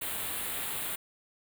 white band-stop noise, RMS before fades -35 dBFS, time 0.01-0.96 s, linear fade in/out 10 ms, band 4000 to 8000 Hz, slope 48 dB/octave, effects none

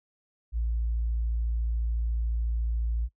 sine tone, 57 Hz, A#1, 38 cents flat, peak -24 dBFS, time 0.52-3.09 s, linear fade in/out 50 ms, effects noise-tail reverb RT60 0.1 s tail -21 dB re dry + tanh soft clip ceiling -21 dBFS

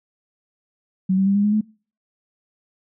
sine tone with pitch steps, 187.8 / 192.75 / 197.82 / 203 / 208.4 / 213.9 Hz, F#3 / G3 / G3 / G#3 / G#3 / A3, +26 / -29 / +16 / -39 / +6 / -49 cents, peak -15 dBFS, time 1.09-1.612 s, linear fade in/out 10 ms, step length 87 ms, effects noise-tail reverb RT60 0.4 s tail -25 dB re dry

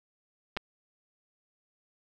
clicks, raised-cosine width 0.3 ms, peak -18 / -16 dBFS, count 2, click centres 0.567 / 0.572 s, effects none

